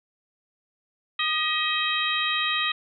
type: harmonic tone with a mistuned harmonic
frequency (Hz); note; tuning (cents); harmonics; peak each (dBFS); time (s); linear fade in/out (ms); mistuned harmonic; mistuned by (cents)
635; D#5; +35; 2 / 3 / 4 / 5 / 6; -29 / -29 / -29 / -29 / -29; 1.19-2.72; 5; 2; -56
effects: none